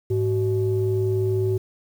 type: tone pair together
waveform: sine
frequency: 105.68 / 376.6 Hz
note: G#2 / F#4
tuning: +31 / +31 cents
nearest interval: octave + minor seventh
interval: 2200 cents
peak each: -21 dBFS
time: 0.1-1.58 s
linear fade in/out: 10 ms
effects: tanh soft clip ceiling -13 dBFS + 8-bit